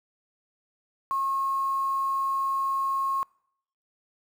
sine tone with quantisation, 1084 Hz, C#6, 39 cents flat, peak -24 dBFS, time 1.11-3.23 s, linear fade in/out 0 ms, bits 8, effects noise-tail reverb RT60 0.7 s tail -25 dB re dry

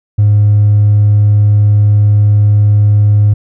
sine tone with hard clipping, 103.83 Hz, G#2, in tune, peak -5 dBFS, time 0.18-3.34 s, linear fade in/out 10 ms, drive 1 dB, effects none

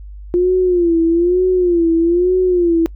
sine tone with vibrato, 349.2 Hz, F4, in tune, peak -10 dBFS, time 0.34-2.86 s, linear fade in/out 0 ms, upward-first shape sine, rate 1.1 Hz, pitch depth 100 cents each way, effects noise-tail reverb RT60 0.1 s tail -24 dB re dry + added 50 Hz sine -30 dBFS peak until 2.95 s

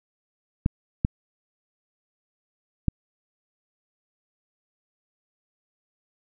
clicks, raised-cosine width 5 ms, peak -8 dBFS, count 3, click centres 0.661 / 1.049 / 2.883 s, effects none

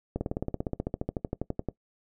slowing click train, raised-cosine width 2 ms, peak -16 dBFS, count 23, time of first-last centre 0.16-1.687 s, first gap 50 ms, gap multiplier 1.03, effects noise-tail reverb RT60 0.1 s tail -20 dB re dry

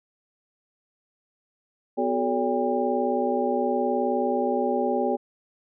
sine tone cluster, 249.1 / 371.4 / 430.5 / 571 / 801 Hz, B3 / F#4 / A4 / D5 / G5, +15 / +7 / -38 / -49 / +37 cents, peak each -28 dBFS, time 1.97-5.17 s, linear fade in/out 20 ms, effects none

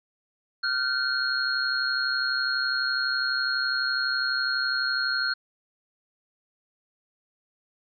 sine tone cluster, 1401 / 1533 / 4295 Hz, F6 / G6 / C8, +5 / -39 / +44 cents, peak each -28 dBFS, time 0.63-5.34 s, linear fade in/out 10 ms, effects none

